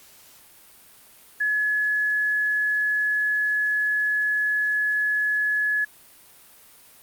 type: tone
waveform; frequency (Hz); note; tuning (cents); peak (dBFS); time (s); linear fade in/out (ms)
sine; 1700; G#6; +40; -20; 1.4-5.85; 10
effects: white hiss -51 dBFS RMS until 7.02 s + Opus 48 kbps